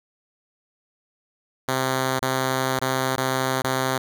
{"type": "tone with dropouts", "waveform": "5% pulse", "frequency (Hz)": 131.1, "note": "C3", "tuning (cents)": 4, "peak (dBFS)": -10, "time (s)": [1.68, 3.98], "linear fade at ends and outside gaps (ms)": 5, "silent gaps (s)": [[2.193, 2.222], [2.794, 2.815], [3.161, 3.177], [3.62, 3.643]], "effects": []}